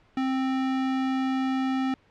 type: tone with sample-and-hold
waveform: sine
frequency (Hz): 263.6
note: C4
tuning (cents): +13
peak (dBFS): -23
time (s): 0.17-1.94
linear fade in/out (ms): 2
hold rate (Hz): 1050
effects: pink hiss -61 dBFS RMS until 2.1 s + low-pass 3000 Hz 12 dB/octave